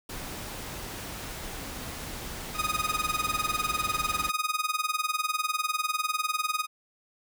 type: noise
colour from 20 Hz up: pink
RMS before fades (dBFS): -38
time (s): 0.09-4.3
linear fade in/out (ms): 5
type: tone with tremolo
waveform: sawtooth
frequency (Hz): 1244.5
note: D#6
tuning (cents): 0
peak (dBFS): -20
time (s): 2.54-6.67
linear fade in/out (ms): 50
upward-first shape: sine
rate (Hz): 20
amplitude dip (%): 90
effects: none